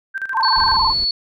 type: tone with tremolo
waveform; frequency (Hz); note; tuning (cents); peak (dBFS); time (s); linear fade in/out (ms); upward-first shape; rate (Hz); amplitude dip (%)
sine; 1568; G6; 0; -20; 0.14-0.77; 20; square; 13; 75
type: tone with vibrato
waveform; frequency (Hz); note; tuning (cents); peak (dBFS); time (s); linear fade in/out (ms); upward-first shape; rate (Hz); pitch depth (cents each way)
sine; 967; B5; -37; -15; 0.32-0.94; 50; square; 19; 130
type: tone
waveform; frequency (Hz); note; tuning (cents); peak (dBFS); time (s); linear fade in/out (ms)
sine; 4422; C#8; -5; -16; 0.43-1.11; 2
type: noise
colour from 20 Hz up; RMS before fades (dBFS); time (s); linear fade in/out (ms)
brown; -31; 0.56-1.05; 10
effects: none